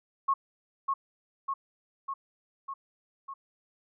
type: tone with echo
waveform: sine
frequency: 1091 Hz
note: C#6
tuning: 28 cents flat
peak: -22 dBFS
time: 0.28-0.34 s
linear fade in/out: 10 ms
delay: 600 ms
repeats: 5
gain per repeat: -3 dB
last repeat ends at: 3.34 s
effects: none